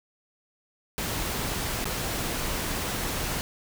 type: noise with dropouts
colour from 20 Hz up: pink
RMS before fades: -30 dBFS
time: 0.98-3.41 s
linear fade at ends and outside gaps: 0 ms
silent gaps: 1.843-1.855 s
effects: none